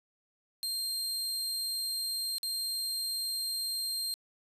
sawtooth tone with dropouts, 4186 Hz, C8, in tune, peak -29 dBFS, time 0.63-4.14 s, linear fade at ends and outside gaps 0 ms, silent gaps 2.383-2.431 s, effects resampled to 32000 Hz + 10-bit

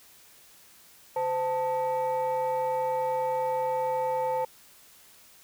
sine tone pair together, 514 / 885.2 Hz, C5 / A5, -31 / +10 cents, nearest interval major sixth, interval 941 cents, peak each -26 dBFS, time 1.16-4.45 s, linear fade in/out 5 ms, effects tanh soft clip ceiling -22 dBFS + white hiss -55 dBFS RMS until 5.43 s

